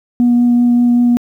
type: tone with vibrato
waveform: sine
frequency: 241.4 Hz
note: B3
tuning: 39 cents flat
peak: -6 dBFS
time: 0.2-1.17 s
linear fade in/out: 0 ms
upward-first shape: triangle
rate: 5.2 Hz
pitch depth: 10 cents each way
effects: tanh soft clip ceiling -5 dBFS + 8-bit